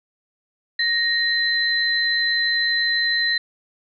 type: tone pair together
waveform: sine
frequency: 1864.7 / 4053 Hz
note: A#6 / B7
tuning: 0 / +44 cents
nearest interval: octave + minor second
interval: 1344 cents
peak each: -20 / -21 dBFS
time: 0.79-3.38 s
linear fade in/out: 5 ms
effects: none